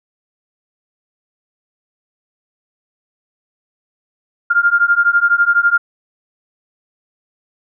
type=beating tone pair; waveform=sine; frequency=1396.9 / 1408.9 Hz; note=F6 / F6; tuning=0 / +15 cents; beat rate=12 Hz; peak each=-13 / -13 dBFS; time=4.5-5.78 s; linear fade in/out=10 ms; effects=none